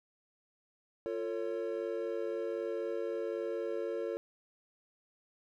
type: chord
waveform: triangle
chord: F augmented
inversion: none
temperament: equal with one note detuned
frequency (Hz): 349.2 / 450.5 / 554.4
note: F4 / A4 / C#5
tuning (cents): 0 / +41 / 0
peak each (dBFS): -37 / -35 / -37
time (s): 1.06-4.17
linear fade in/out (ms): 0
effects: none